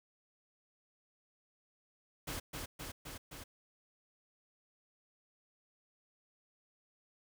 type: noise with echo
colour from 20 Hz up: pink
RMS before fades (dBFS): -41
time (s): 2.27-2.4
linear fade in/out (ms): 10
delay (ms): 260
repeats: 4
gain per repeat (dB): -2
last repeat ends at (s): 3.44
effects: none